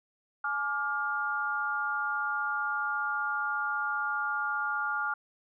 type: chord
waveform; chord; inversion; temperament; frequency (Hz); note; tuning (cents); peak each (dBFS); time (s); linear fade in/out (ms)
sine; D diminished; second; just; 845.8 / 1174.7 / 1409.6; Ab5 / D6 / F6; +31 / 0 / +16; -36 / -35 / -30; 0.44-5.14; 5
effects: none